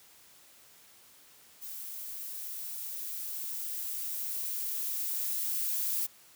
violet noise with level ramp, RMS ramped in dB -42 to -31 dBFS, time 1.61-6.07 s, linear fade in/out 20 ms, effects white hiss -58 dBFS RMS until 6.35 s + high-pass 60 Hz 12 dB/octave

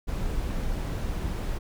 brown noise, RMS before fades -29 dBFS, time 0.07-1.59 s, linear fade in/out 20 ms, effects none

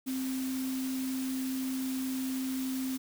sine tone in noise, 261.6 Hz, C4, in tune, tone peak -31 dBFS, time 0.06-2.98 s, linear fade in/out 20 ms, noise white, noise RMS -43 dBFS, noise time 0.06-2.98 s, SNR +9 dB, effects none

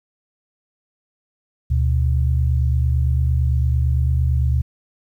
sine tone pair together, 73.83 / 122.7 Hz, D2 / B2, +10 / -11 cents, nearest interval major sixth, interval 879 cents, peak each -16 / -20 dBFS, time 1.7-4.62 s, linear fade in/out 10 ms, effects 9-bit

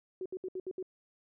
sine tone bursts, 371.9 Hz, F#4, 9 cents sharp, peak -35 dBFS, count 6, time 0.21-0.827 s, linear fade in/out 2 ms, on 47 ms, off 67 ms, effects none

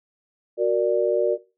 sine chord, Gb augmented, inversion none, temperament equal with one note detuned, 370 / 466.2 / 589.4 Hz, Gb4 / Bb4 / D5, 0 / 0 / +6 cents, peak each -22 dBFS, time 0.57-1.38 s, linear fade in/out 50 ms, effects noise-tail reverb RT60 0.3 s tail -19 dB re dry

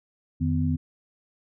sine tone cluster, 86.1 / 153.8 / 251.4 Hz, F2 / D#3 / B3, -24 / -20 / +31 cents, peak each -26 dBFS, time 0.4-0.77 s, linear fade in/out 20 ms, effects none

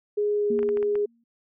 sine tone with pitch glide, 415.3 to 412.7 Hz, G#4 to G#4, 0 to -11 cents, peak -21 dBFS, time 0.17-1.06 s, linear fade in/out 10 ms, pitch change -11 cents, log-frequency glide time 0.36-0.47 s
sine tone with exponential decay, 233.1 Hz, A#3, in tune, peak -25 dBFS, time 0.5-1.24 s, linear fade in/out 5 ms, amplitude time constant 160 ms
clicks, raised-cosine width 0.5 ms, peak -24 dBFS, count 6, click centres 0.591 / 0.63 / 0.69 / 0.772 / 0.828 / 0.955 s
effects none

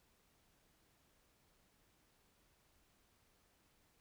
silence, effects pink hiss -74 dBFS RMS until 4 s

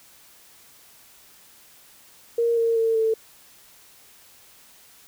sine tone with pitch steps, 466.8 / 459.3 / 451.9 / 444.7 Hz, A#4 / A#4 / A4 / A4, +2 / -26 / +46 / +18 cents, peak -18 dBFS, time 2.38-3.14 s, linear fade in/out 5 ms, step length 190 ms, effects white hiss -52 dBFS RMS until 5.07 s

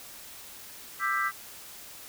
sine chord, E minor seventh, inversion third, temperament just, 1186.7 / 1318.5 / 1582.2 / 1977.8 Hz, D6 / E6 / G6 / B6, +18 / 0 / +16 / +2 cents, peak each -31 dBFS, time 0.99-1.32 s, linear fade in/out 50 ms, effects white hiss -46 dBFS RMS until 2.08 s

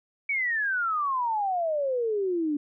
sine exponential sweep, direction down, 2286 to 285.9 Hz, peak -24 dBFS, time 0.29-2.57 s, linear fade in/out 5 ms, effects none

